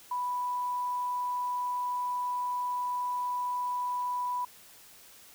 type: tone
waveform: sine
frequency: 987.8 Hz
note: B5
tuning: in tune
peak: -29 dBFS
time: 0.11-4.45 s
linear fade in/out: 5 ms
effects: white hiss -54 dBFS RMS until 5.34 s